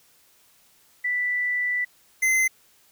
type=tone pair in turn; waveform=sine / square; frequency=1975.5 / 2061 Hz; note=B6 / C7; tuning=0 / -27 cents; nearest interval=minor second; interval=73 cents; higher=second; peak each=-22 / -19 dBFS; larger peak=second; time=1.04-1.85 / 2.22-2.48 s; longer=first; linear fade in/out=10 ms; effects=white hiss -59 dBFS RMS until 2.91 s